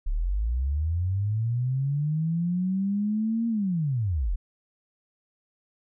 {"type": "linear two-way sweep", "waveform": "sine", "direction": "up then down", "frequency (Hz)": [32.7, 233.1, 33.92], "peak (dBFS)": -23, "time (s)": [0.06, 4.36], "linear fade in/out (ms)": 10, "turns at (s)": 3.48, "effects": []}